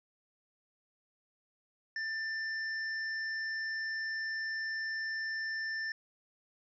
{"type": "tone with hard clipping", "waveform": "triangle", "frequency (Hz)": 1780, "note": "A6", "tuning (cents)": 20, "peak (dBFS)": -36, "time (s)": [1.96, 5.92], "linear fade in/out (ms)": 2, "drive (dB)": 16, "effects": ["resampled to 16000 Hz"]}